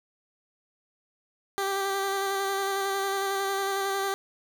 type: tone with vibrato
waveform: 15% pulse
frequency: 392 Hz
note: G4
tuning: in tune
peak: -20 dBFS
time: 1.58-4.14 s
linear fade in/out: 0 ms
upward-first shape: square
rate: 11 Hz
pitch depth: 15 cents each way
effects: none